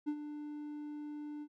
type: tone with ADSR envelope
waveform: triangle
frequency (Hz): 296.9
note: D4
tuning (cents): +19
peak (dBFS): -29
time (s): 0.06-1.48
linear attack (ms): 24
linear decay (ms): 67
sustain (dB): -10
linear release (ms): 59
effects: none